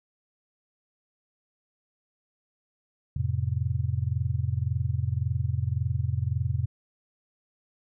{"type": "chord", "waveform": "sine", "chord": "F major", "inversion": "none", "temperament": "just", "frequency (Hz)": [87.31, 109.13, 130.96], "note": ["F2", "A2", "C3"], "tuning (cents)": [0, -14, 2], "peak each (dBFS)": -29, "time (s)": [3.16, 6.66], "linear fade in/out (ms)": 5, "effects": []}